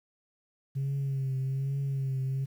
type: tone with vibrato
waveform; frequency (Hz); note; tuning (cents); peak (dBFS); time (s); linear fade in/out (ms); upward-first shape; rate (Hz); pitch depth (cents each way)
sine; 135.4; C#3; -40; -26; 0.75-2.46; 20; triangle; 1.2; 50
effects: tanh soft clip ceiling -26 dBFS + 10-bit